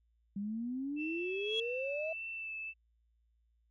sine exponential sweep, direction up, 196 to 654 Hz, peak -35 dBFS, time 0.36-2.13 s, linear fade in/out 5 ms
sine tone with vibrato, 2649 Hz, E7, 8 cents sharp, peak -39 dBFS, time 0.96-2.74 s, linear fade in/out 50 ms, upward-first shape sine, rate 1.7 Hz, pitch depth 19 cents each way
sine tone with exponential growth, 3322 Hz, G#7, in tune, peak -29 dBFS, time 1.17-1.6 s, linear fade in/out 2 ms, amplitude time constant 93 ms
effects tanh soft clip ceiling -23 dBFS + added 57 Hz sine -70 dBFS peak until 3.7 s

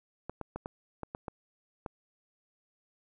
clicks, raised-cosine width 1 ms, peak -23 dBFS, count 8, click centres 0.296 / 0.413 / 0.56 / 0.659 / 1.033 / 1.149 / 1.282 / 1.862 s, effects none

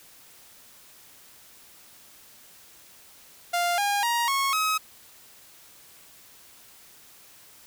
sawtooth tone with pitch steps, 698.5 / 811.7 / 943.2 / 1096.1 / 1273.7 Hz, F5 / G#5 / A#5 / C#6 / D#6, 0 / -40 / +20 / -20 / +40 cents, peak -19 dBFS, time 3.53-4.78 s, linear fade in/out 10 ms, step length 250 ms, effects white hiss -52 dBFS RMS until 7.66 s

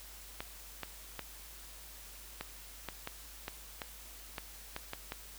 clicks, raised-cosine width 0.3 ms, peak -22 dBFS, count 12, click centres 0.405 / 0.833 / 1.193 / 2.41 / 2.887 / 3.074 / 3.481 / 3.818 / 4.382 / 4.764 / 4.934 / 5.121 s, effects added 50 Hz sine -54 dBFS peak until 5.38 s + white hiss -52 dBFS RMS until 5.38 s

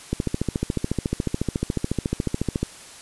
click train, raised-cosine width 3 ms, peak -9 dBFS, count 36, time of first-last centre 0.13-2.63 s, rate 14 Hz, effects white hiss -43 dBFS RMS until 3.01 s + resampled to 24000 Hz

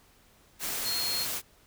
sine tone in noise, 4266 Hz, C8, 33 cents sharp, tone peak -30 dBFS, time 0.83-1.27 s, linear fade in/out 50 ms, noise white, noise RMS -33 dBFS, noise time 0.59-1.42 s, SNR 0 dB, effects pink hiss -61 dBFS RMS until 1.66 s

